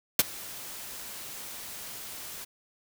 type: noise with ADSR envelope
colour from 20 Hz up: white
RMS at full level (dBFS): -17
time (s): 0.19-2.45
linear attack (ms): 3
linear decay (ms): 28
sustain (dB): -24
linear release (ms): 12
effects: none